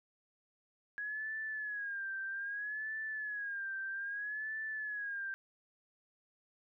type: tone with vibrato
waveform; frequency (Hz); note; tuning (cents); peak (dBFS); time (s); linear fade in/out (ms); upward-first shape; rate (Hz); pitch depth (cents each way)
sine; 1660; G#6; -1; -37; 0.98-5.34; 0; sine; 0.62; 100
effects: none